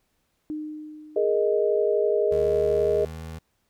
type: tone with exponential decay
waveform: sine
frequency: 305.5 Hz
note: D#4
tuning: 32 cents flat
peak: -27 dBFS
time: 0.5-2.07 s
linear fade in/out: 0 ms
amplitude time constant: 340 ms
type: chord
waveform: sine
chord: Ab suspended second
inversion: none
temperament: just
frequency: 415.3 / 467.2 / 623 Hz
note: Ab4 / Bb4 / Eb5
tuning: 0 / +4 / +2 cents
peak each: -22 / -25 / -25 dBFS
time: 1.16-3.05 s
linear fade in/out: 5 ms
type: tone with pitch glide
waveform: 25% pulse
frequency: 76.8 to 80.57 Hz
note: D#2 to E2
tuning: -22 to -39 cents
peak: -31 dBFS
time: 2.31-3.39 s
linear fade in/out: 10 ms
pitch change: +83 cents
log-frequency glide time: 2.66-3.21 s
effects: pink hiss -72 dBFS RMS until 3.69 s